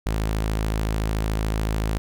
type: tone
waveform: sawtooth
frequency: 53.7 Hz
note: A1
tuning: 41 cents flat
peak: -18 dBFS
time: 0.06-1.98 s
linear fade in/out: 0 ms
effects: none

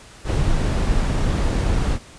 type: noise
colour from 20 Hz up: brown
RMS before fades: -19 dBFS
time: 0.24-1.99 s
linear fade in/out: 50 ms
effects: pink hiss -44 dBFS RMS until 2.18 s + resampled to 22050 Hz

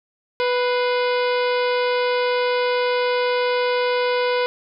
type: harmonic tone with a mistuned harmonic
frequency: 493.9 Hz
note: B4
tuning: in tune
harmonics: 1 / 2 / 3 / 4 / 5 / 6 / 7 / 8 / 9 / 10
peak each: -19 / -25 / -29 / -31 / -33 / -35 / -36 / -37 / -38 / -39 dBFS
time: 0.4-4.46 s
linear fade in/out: 0 ms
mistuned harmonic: 4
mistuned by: +100 cents
effects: none

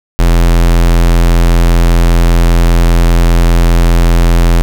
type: tone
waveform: square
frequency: 42.54 Hz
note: F1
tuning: 45 cents flat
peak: -5 dBFS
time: 0.19-4.62 s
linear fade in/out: 0 ms
effects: none

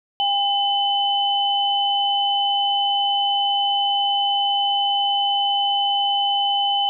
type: tone pair together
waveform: sine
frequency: 803 / 3025 Hz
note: G5 / F#7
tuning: +41 / +38 cents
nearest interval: octave + major seventh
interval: 2297 cents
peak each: -20 / -20 dBFS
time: 0.2-6.89 s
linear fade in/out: 0 ms
effects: none

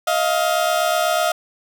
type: tone pair together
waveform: 30% pulse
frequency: 631.9 / 700 Hz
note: D#5 / F5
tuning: +27 / +4 cents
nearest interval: major second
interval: 177 cents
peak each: -17 dBFS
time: 0.07-1.32 s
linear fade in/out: 5 ms
effects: none

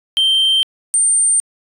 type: tone pair in turn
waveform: sine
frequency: 3136 / 8870 Hz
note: G7 / C#9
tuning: 0 / 0 cents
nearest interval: octave + tritone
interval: 1800 cents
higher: second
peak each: -8 dBFS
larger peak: neither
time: 0.17-0.63 / 0.94-1.4 s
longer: neither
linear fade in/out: 0 ms
effects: tanh soft clip ceiling -10 dBFS

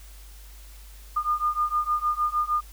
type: beating tone pair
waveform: sine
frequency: 1211 / 1217.5 Hz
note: D#6 / D#6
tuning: -47 / -38 cents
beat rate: 6.5 Hz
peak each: -26 / -25 dBFS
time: 1.16-2.61 s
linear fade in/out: 10 ms
effects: added 50 Hz sine -43 dBFS peak until 2.72 s + white hiss -52 dBFS RMS until 2.72 s

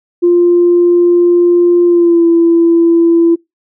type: tone with pitch glide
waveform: sine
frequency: 349.2 to 336.1 Hz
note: F4 to E4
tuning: 0 to +34 cents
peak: -4 dBFS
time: 0.22-3.36 s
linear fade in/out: 20 ms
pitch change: -66 cents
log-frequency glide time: 1.85-2.25 s
effects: noise-tail reverb RT60 0.2 s tail -26 dB re dry + tanh soft clip ceiling 0 dBFS

